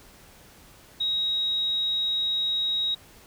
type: tone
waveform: sine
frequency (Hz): 3800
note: A#7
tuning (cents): +33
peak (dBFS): -23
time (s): 1-2.95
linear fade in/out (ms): 10
effects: pink hiss -52 dBFS RMS until 3.26 s